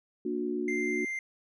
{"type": "chord", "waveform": "sine", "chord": "Bb augmented", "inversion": "none", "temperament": "equal with one note detuned", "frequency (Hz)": [233.1, 293.7, 362.6], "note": ["Bb3", "D4", "F#4"], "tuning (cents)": [0, 0, -35], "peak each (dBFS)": [-35, -34, -32], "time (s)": [0.25, 1.05], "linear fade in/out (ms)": 5}
{"type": "tone", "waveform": "triangle", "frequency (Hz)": 2093, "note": "C7", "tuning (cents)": 0, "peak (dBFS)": -30, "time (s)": [0.68, 1.19], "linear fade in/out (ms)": 2}
{"effects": ["resampled to 24000 Hz"]}